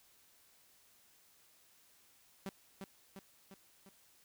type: tone with echo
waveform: sawtooth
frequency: 194.2 Hz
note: G3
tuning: 16 cents flat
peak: -36 dBFS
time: 2.46-2.49 s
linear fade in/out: 0 ms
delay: 350 ms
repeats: 4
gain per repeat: -4 dB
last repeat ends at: 3.89 s
effects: white hiss -67 dBFS RMS until 4.24 s